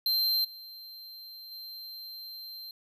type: tone with level steps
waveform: square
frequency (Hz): 4138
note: C8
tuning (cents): -20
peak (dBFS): -25 / -44 / -41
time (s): 0.06-2.71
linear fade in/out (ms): 2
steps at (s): 0.44 / 1.51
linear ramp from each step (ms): 10
effects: none